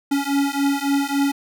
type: beating tone pair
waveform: square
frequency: 278.2 / 281.8 Hz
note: C#4 / C#4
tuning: +6 / +29 cents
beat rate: 3.6 Hz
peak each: -22 / -22 dBFS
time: 0.11-1.32 s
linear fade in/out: 10 ms
effects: none